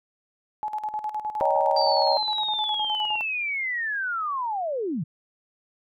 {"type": "tone with tremolo", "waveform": "sine", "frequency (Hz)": 852, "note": "G#5", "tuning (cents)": 44, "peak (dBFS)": -25, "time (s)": [0.63, 3.21], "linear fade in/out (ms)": 0, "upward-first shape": "square", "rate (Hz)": 9.7, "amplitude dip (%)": 70}
{"type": "chord", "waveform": "sine", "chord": "Eb dominant seventh", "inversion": "third", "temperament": "just", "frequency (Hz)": [560, 622.3, 777.8, 933.4], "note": ["Db5", "Eb5", "G5", "Bb5"], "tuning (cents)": [18, 0, -14, 2], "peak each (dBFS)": -25, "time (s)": [1.41, 2.17], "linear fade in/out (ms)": 0}
{"type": "linear sweep", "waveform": "sine", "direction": "down", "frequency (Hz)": [4710, 130.81], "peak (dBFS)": -25, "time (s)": [1.76, 5.04], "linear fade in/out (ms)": 10}
{"effects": []}